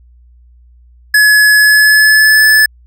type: tone with pitch glide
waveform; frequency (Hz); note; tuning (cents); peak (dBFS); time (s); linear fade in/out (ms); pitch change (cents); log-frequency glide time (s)
square; 1700 to 1734.7; G#6 to A6; +40 to -25; -5; 1.14-2.66; 5; +35; 1.58-2.45
effects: added 60 Hz sine -40 dBFS peak until 2.86 s